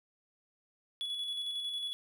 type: tone with tremolo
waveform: triangle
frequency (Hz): 3396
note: G#7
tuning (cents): +38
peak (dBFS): -32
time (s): 1.01-1.93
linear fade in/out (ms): 0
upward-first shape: square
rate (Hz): 11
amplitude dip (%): 30
effects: none